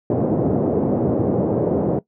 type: band-pass noise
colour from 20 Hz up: white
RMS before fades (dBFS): -19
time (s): 0.1-1.99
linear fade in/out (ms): 2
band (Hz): 100 to 530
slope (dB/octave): 24
effects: noise-tail reverb RT60 0.1 s tail -19 dB re dry